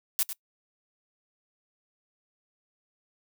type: noise with echo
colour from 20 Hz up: blue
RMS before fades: -25 dBFS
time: 0.19-0.23 s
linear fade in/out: 0 ms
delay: 100 ms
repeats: 1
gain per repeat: -10 dB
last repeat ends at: 0.33 s
effects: noise-tail reverb RT60 0.1 s tail -23 dB re dry